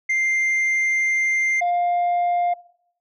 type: tone pair in turn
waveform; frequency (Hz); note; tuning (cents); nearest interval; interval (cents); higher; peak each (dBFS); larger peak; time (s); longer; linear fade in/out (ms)
sine; 2096 / 703.1; C7 / F5; +2 / +11; octave + perfect fifth; 1891; first; -15; neither; 0.09-1.61 / 1.61-2.54; first; 10
effects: noise-tail reverb RT60 0.7 s tail -22 dB re dry + tanh soft clip ceiling -17 dBFS